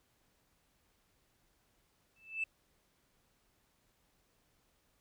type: tone with exponential growth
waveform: sine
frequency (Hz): 2637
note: E7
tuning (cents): 0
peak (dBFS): -29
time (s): 2.16-2.44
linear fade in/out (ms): 5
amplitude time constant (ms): 59
effects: tanh soft clip ceiling -27 dBFS + pink hiss -74 dBFS RMS until 5 s